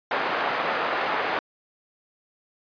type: band-pass noise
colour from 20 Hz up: pink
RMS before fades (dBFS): -26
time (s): 0.11-1.39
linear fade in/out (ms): 2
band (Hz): 600 to 1800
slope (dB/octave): 12
effects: resampled to 11025 Hz